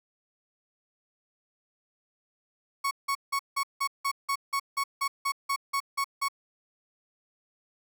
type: tone bursts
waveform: 35% pulse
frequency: 1108.7 Hz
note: C#6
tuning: in tune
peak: -24 dBFS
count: 15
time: 2.84-6.285 s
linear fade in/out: 10 ms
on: 71 ms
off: 170 ms
effects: none